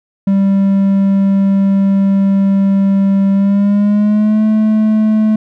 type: tone with pitch glide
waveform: triangle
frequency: 196 to 216.2 Hz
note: G3 to A3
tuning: 0 to -30 cents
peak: -6 dBFS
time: 0.27-5.36 s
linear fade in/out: 5 ms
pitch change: +170 cents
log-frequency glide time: 3.32-4.44 s
effects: none